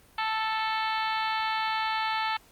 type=harmonic tone; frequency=440 Hz; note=A4; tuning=in tune; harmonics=2 / 3 / 4 / 5 / 6 / 7 / 8 / 9 / 10; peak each=-29 / -33 / -35 / -37 / -39 / -40 / -41 / -42 / -43 dBFS; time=0.18-2.37 s; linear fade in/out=5 ms; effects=pink hiss -58 dBFS RMS until 2.51 s + Opus 32 kbps